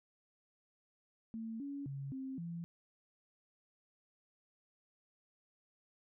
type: tone with pitch steps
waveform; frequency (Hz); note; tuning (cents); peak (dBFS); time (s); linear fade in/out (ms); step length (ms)
sine; 224.8 / 281.4 / 138 / 264.9 / 169.3; A3 / C#4 / C#3 / C4 / E3; +37 / +26 / -7 / +22 / +46; -40; 1.34-2.64; 0; 260
effects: none